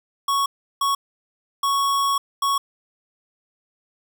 square tone bursts at uneven times, 1110 Hz, C#6, 2 cents sharp, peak -19 dBFS, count 4, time 0.28-0.46 / 0.81-0.95 / 1.63-2.18 / 2.42-2.58 s, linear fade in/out 5 ms, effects none

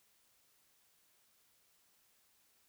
silence, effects white hiss -72 dBFS RMS until 2.68 s

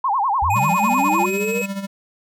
sine tone with vibrato, 932.3 Hz, A#5, in tune, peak -16 dBFS, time 0.04-1.26 s, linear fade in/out 5 ms, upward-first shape sine, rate 10 Hz, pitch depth 290 cents each way
sine linear sweep, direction up, 66.5 to 488.2 Hz, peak -21 dBFS, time 0.42-1.62 s, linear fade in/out 5 ms
square tone with pitch glide, 2493 to 2554 Hz, D#7 to D#7, +3 to +45 cents, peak -25 dBFS, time 0.5-1.66 s, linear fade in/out 5 ms, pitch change +42 cents, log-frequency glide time 1.22-1.43 s
square tone with tremolo, 196.7 Hz, G3, 6 cents sharp, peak -23 dBFS, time 0.55-1.87 s, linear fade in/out 20 ms, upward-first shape sine, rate 14 Hz, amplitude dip 65%
effects none

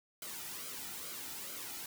white noise with flanger, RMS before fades -44 dBFS, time 0.22-1.86 s, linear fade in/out 2 ms, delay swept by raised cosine 1.1 to 1.88 ms, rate 2.3 Hz, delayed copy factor -0.6, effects none

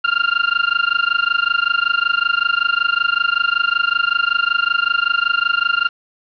30% pulse tone with amplitude modulation, 1396 Hz, F6, 1 cent flat, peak -8 dBFS, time 0.04-5.89 s, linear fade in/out 10 ms, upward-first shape sine, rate 25.3 Hz, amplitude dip 95%, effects resampled to 11025 Hz + 7-bit

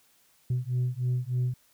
sine beating tone pair, 123.47 / 126.77 Hz, B2 / B2, 0 / +46 cents, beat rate 3.3 Hz, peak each -27 dBFS, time 0.5-1.54 s, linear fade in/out 5 ms, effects tanh soft clip ceiling -22 dBFS + white hiss -64 dBFS RMS until 1.73 s

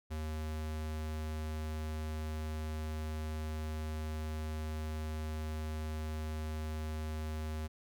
square tone, 77.8 Hz, D#2, in tune, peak -37 dBFS, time 0.1-7.68 s, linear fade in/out 20 ms, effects none

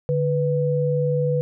sine tone pair together, 146.84 / 493.9 Hz, D3 / B4, 0 / 0 cents, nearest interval octave + major sixth, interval 2100 cents, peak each -21 dBFS, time 0.09-1.41 s, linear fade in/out 0 ms, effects none

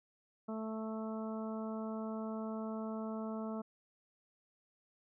harmonic tone, 220 Hz, A3, in tune, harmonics 1 / 2 / 3 / 4 / 5 / 6, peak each -39 / -46 / -46 / -52 / -52 / -52 dBFS, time 0.48-3.62 s, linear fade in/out 10 ms, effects none

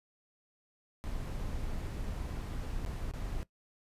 brown noise with dropouts, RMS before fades -37 dBFS, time 1.04-3.43 s, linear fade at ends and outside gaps 0 ms, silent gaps 2.849-2.862 / 3.112-3.137 s, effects noise-tail reverb RT60 0.1 s tail -19 dB re dry + resampled to 32000 Hz

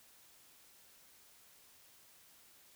silence, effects white hiss -63 dBFS RMS until 2.75 s

